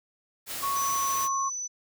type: noise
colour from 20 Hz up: white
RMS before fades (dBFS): -35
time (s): 0.46-1.29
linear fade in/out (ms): 50
type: tone with pitch glide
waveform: sine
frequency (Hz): 1108.7 to 1090.9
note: C#6 to C#6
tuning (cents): 0 to -28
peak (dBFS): -26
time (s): 0.62-1.5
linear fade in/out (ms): 20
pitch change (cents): -28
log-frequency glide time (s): 0.74-1.27
type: tone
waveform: sine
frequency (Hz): 5990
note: F#8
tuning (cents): +20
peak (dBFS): -31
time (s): 0.75-1.68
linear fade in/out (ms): 20
effects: none